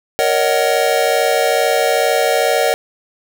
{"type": "chord", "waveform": "square", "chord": "D# minor seventh", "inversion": "second", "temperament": "just", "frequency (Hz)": [466.7, 560, 622.3, 746.7], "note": ["A#4", "C#5", "D#5", "F#5"], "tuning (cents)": [2, 18, 0, 16], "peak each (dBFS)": -19, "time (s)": [0.19, 2.74], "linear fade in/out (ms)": 0, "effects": []}